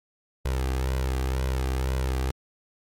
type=tone with flanger; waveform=sawtooth; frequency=65 Hz; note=C2; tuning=11 cents flat; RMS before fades=-26 dBFS; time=0.45-2.31 s; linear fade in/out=5 ms; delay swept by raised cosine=2 to 2.54 ms; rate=2 Hz; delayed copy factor=+0.6; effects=MP3 64 kbps